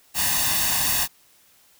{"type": "noise with comb filter", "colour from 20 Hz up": "white", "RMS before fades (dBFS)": -22, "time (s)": [0.14, 1.08], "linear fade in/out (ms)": 50, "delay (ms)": 1.1, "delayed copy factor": 0.8, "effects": ["white hiss -57 dBFS RMS until 1.79 s"]}